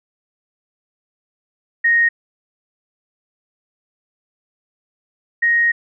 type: tone pair in turn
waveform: sine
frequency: 1864.7 / 1872.6 Hz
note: A#6 / A#6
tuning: 0 / +7 cents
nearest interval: unison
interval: 7 cents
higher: second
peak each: -11 / -12 dBFS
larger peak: first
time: 1.84-2.09 / 5.42-5.72 s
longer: second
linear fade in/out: 10 ms
effects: none